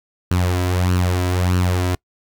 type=tone with flanger; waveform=sawtooth; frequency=90.3 Hz; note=F#2; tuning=42 cents flat; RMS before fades=-18 dBFS; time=0.31-1.95 s; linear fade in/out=0 ms; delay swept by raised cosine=0.69 to 3.09 ms; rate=1.6 Hz; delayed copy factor=+0.6; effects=noise-tail reverb RT60 0.1 s tail -26 dB re dry